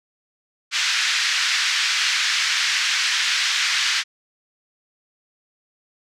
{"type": "band-pass noise", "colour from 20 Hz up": "pink", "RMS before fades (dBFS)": -21, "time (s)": [0.71, 4.04], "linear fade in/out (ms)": 50, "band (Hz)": [1600, 6000], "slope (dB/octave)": 24, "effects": []}